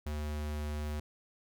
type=tone; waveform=square; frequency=74.9 Hz; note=D2; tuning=35 cents sharp; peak=-35 dBFS; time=0.06-1 s; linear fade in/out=5 ms; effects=none